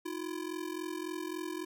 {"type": "ring-modulated tone", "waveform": "square", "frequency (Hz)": 337.3, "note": "E4", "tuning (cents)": 40, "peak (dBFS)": -34, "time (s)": [0.05, 1.65], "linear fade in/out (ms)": 10, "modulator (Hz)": 21.8, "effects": []}